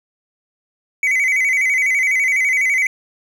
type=tone with vibrato; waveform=triangle; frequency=2144 Hz; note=C7; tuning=42 cents sharp; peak=-12 dBFS; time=1.03-2.87 s; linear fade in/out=2 ms; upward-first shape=square; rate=12 Hz; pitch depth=86 cents each way; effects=none